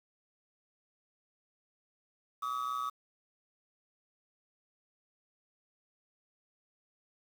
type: ring-modulated tone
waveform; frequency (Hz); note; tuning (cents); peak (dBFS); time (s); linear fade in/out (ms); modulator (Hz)
triangle; 1208; D6; +48; -28; 2.42-2.9; 10; 62.6
effects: 9-bit